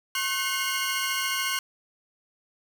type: tone cluster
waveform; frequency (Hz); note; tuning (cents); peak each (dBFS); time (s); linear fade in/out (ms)
sawtooth; 1079 / 1517 / 2144 / 2842; C#6 / F#6 / C7 / F7; -47 / +43 / +42 / +30; -28; 0.15-1.59; 2
effects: none